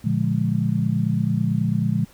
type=chord; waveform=sine; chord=Bb dominant seventh; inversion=none; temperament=just; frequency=116.54 / 145.68 / 174.81 / 209.8 Hz; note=Bb2 / D3 / F3 / Ab3; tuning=0 / -14 / +2 / +18 cents; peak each=-24 dBFS; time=0.04-2.05 s; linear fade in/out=10 ms; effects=pink hiss -52 dBFS RMS until 2.13 s